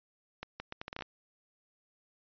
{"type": "accelerating click train", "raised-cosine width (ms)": 0.3, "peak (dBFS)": -23, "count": 10, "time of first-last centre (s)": [0.43, 1.023], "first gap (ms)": 170, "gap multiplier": 0.73, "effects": ["resampled to 11025 Hz"]}